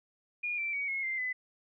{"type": "tone with pitch steps", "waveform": "sine", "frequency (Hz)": [2433, 2342, 2254, 2170, 2089, 2011], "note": ["D#7", "D7", "C#7", "C#7", "C7", "B6"], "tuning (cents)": [-39, -5, 28, -37, -3, 31], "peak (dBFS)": -31, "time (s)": [0.43, 1.33], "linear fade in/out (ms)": 10, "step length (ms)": 150, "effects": []}